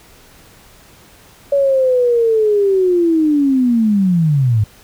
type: linear sweep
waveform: sine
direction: down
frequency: 567 to 100.9 Hz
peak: -10 dBFS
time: 1.52-4.64 s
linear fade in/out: 5 ms
effects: pink hiss -45 dBFS RMS until 4.83 s